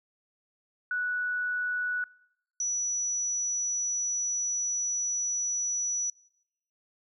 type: tone pair in turn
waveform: sine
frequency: 1475 / 5900 Hz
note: F#6 / F#8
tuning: -6 / -6 cents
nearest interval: 2 octaves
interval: 2400 cents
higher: second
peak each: -27 dBFS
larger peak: neither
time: 0.91-2.04 / 2.6-6.1 s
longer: second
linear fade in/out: 2 ms
effects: noise-tail reverb RT60 0.8 s tail -23 dB re dry